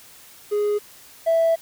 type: tone pair in turn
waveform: triangle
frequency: 415.3 / 659.2 Hz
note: G#4 / E5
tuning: 0 / 0 cents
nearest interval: minor sixth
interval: 800 cents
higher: second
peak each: -16 / -12 dBFS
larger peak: second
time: 0.51-0.79 / 1.26-1.56 s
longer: second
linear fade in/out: 20 ms
effects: tanh soft clip ceiling -12 dBFS + white hiss -47 dBFS RMS until 1.61 s